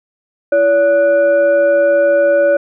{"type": "tone with frequency modulation", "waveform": "sine", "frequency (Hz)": 570, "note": "C#5", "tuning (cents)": 48, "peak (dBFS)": -8, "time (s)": [0.52, 2.57], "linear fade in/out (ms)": 5, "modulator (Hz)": 906, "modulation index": 0.46, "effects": []}